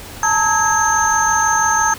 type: tone cluster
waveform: sine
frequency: 868 / 914 / 1282 / 1647 / 6320 Hz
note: A5 / A#5 / E6 / G#6 / G8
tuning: -24 / -34 / -49 / -15 / +13 cents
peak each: -19 dBFS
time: 0.23-1.94 s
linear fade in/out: 2 ms
effects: added 89 Hz sine -40 dBFS peak until 1.98 s + pink hiss -34 dBFS RMS until 1.98 s